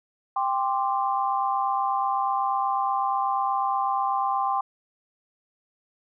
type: chord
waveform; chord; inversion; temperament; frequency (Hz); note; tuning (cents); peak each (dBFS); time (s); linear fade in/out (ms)
sine; G suspended fourth; none; equal with one note detuned; 791.3 / 1046.5 / 1174.7; G5 / C6 / D6; +16 / 0 / 0; -25 / -26 / -30; 0.36-4.61; 5
effects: none